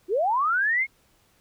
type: linear sweep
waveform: sine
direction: up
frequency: 329.6 to 2202 Hz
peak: -20 dBFS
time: 0.08-0.87 s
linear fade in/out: 50 ms
effects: pink hiss -63 dBFS RMS until 1.4 s